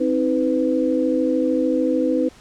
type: tone cluster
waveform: sine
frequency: 263 / 316.4 / 501 Hz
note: C4 / D#4 / B4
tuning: +9 / +29 / +25 cents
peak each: -21 dBFS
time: 0-2.29 s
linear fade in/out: 10 ms
effects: pink hiss -48 dBFS RMS until 2.4 s + low-pass 8000 Hz 12 dB/octave